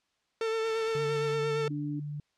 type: tone with vibrato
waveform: 45% pulse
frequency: 447 Hz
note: A4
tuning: 27 cents sharp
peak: -28 dBFS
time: 0.41-1.68 s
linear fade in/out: 2 ms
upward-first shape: sine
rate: 8.7 Hz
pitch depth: 22 cents each way
type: noise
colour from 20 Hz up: white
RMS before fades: -46 dBFS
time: 0.64-1.35 s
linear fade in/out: 5 ms
type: tone with pitch glide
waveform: sine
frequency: 144.9 to 147.35 Hz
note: D3 to D3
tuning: -23 to +6 cents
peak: -34 dBFS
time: 0.95-2.2 s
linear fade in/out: 2 ms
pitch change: +29 cents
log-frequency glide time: 1.3-1.79 s
type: tone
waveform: sine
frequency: 293.7 Hz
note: D4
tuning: in tune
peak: -33 dBFS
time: 1.7-2 s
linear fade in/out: 10 ms
effects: white hiss -75 dBFS RMS until 2.37 s + low-pass 5000 Hz 12 dB/octave